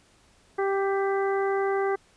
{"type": "harmonic tone with a mistuned harmonic", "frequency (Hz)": 392, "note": "G4", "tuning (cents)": 0, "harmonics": [1, 2, 3, 4, 5], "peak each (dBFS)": [-24, -30, -34, -36, -38], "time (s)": [0.58, 1.96], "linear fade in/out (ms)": 10, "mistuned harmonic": 5, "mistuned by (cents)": 27, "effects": ["pink hiss -60 dBFS RMS until 2.16 s", "resampled to 22050 Hz"]}